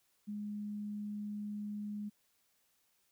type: tone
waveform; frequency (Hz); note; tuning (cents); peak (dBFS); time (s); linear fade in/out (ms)
sine; 207.8; G#3; +1; -38; 0.27-2.1; 20
effects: white hiss -75 dBFS RMS until 3.11 s